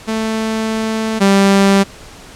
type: tone pair in turn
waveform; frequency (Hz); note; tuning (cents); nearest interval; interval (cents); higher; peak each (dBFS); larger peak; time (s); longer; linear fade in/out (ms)
sawtooth; 220.9 / 196.8; A3 / G3; +7 / +7; major second; 200; first; -12 / -4; second; 0.07-1.2 / 1.2-1.84; first; 20
effects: pink hiss -37 dBFS RMS until 2.35 s + low-pass 9000 Hz 12 dB/octave

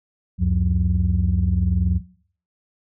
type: tone cluster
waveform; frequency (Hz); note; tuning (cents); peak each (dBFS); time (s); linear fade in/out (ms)
sine; 71.3 / 92.1 / 180.3; C#2 / F#2 / F#3; +49 / -7 / -45; -20; 0.38-2.01; 50
effects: noise-tail reverb RT60 0.5 s tail -17 dB re dry + tanh soft clip ceiling -9 dBFS

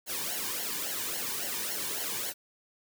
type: noise with flanger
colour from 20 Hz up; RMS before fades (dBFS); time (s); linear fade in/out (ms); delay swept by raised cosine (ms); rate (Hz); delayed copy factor
white; -34; 0.06-2.34; 50; 0.81 to 1.55; 3.6; -0.75
effects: none

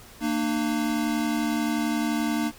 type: tone pair together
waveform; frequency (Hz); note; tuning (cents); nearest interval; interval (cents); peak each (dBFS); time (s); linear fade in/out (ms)
square; 229.6 / 301; A#3 / D4; -26 / +43; perfect fourth; 469; -27; 0.2-2.52; 50
effects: pink hiss -48 dBFS RMS until 2.58 s

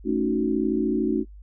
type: chord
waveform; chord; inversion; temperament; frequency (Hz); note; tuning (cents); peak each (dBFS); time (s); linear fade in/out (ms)
sine; D# half-diminished seventh; second; equal; 220 / 277.2 / 311.1 / 370; A3 / C#4 / D#4 / F#4; 0 / 0 / 0 / 0; -26; 0.04-1.25; 50
effects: noise-tail reverb RT60 0.1 s tail -22 dB re dry + added 50 Hz sine -41 dBFS peak until 1.42 s

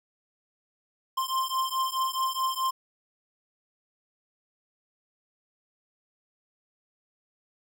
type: beating tone pair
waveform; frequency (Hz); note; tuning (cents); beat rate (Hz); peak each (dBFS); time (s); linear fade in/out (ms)
square; 1046.5 / 1051.2; C6 / C6; 0 / +8; 4.7; -30; 1.17-2.71; 10
effects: none

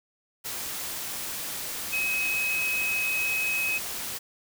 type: tone in noise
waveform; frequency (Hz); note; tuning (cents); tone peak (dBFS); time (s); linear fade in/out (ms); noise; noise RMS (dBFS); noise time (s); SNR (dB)
sine; 2548; D#7; +41; -25; 1.92-3.79; 20; white; -34; 0.44-4.19; +6
effects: none

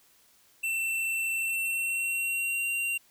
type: tone with pitch glide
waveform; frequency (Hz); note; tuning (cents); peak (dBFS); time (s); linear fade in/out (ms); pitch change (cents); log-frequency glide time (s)
square; 2686 to 2760; E7 to F7; +32 to -21; -28; 0.63-2.98; 10; +47; 1.35-2.68
effects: white hiss -62 dBFS RMS until 3.1 s

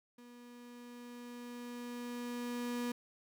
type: tone with level ramp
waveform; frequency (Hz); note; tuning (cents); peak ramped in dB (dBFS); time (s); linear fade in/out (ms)
35% pulse; 242; B3; -35; -52 to -33; 0.18-2.92; 5
effects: none

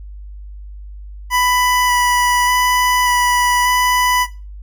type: tone with vibrato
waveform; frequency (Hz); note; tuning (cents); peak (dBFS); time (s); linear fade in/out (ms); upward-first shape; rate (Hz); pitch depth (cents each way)
25% pulse; 987.8; B5; 0; -9; 1.3-4.27; 50; square; 0.85; 9
effects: noise-tail reverb RT60 0.3 s tail -18 dB re dry + added 50 Hz sine -30 dBFS peak until 4.62 s

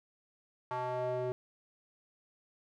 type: tone with band-pass filter sweep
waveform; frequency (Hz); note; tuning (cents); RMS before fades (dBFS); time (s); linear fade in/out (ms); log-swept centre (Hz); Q
square; 125.9; B2; +34; -35; 0.71-1.32; 0; 950 to 470; 3.2
effects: none

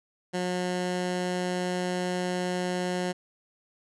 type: tone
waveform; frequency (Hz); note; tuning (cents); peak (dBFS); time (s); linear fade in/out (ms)
15% pulse; 180.5; F#3; -43; -21; 0.33-3.13; 20
effects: resampled to 22050 Hz

